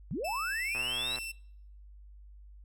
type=linear sweep; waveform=sine; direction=up; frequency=113.3 to 4000 Hz; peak=-32 dBFS; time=0.11-1.16 s; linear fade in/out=0 ms
type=tone with pitch glide; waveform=sawtooth; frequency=2637 to 2682 Hz; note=E7 to E7; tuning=0 to +29 cents; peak=-34 dBFS; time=0.24-1.32 s; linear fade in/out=10 ms; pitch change=+29 cents; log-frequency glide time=0.52-0.74 s
type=click train; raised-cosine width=0.5 ms; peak=-28 dBFS; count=55; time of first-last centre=0.75-1.185 s; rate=124 Hz
effects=noise-tail reverb RT60 0.7 s tail -25 dB re dry + added 50 Hz sine -49 dBFS peak until 2.64 s